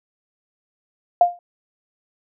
sine tone with exponential decay, 702 Hz, F5, 9 cents sharp, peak -6 dBFS, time 1.21-1.39 s, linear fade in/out 2 ms, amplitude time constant 37 ms, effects none

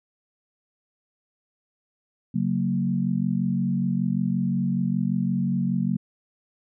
sine chord, F# major, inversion second, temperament equal with one note detuned, 138.59 / 185 / 230.3 Hz, C#3 / F#3 / A#3, 0 / 0 / -21 cents, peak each -28 / -24 / -26 dBFS, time 2.34-5.97 s, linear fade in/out 10 ms, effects none

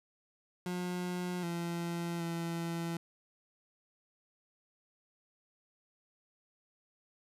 30% pulse tone with pitch steps, 179.2 / 170.7 / 168.1 Hz, F3 / F3 / E3, +45 / -39 / +34 cents, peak -32 dBFS, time 0.66-2.97 s, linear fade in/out 2 ms, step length 770 ms, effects resampled to 32000 Hz

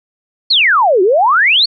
sine exponential two-way sweep, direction down then up, 4546 to 351.4 to 4546 Hz, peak -7 dBFS, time 0.5-1.66 s, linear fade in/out 10 ms, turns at 1.02 s, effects none

